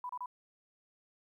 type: tone bursts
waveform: sine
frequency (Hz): 991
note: B5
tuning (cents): +6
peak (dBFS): -37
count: 3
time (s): 0.04-0.259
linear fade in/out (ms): 2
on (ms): 53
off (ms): 30
effects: 12-bit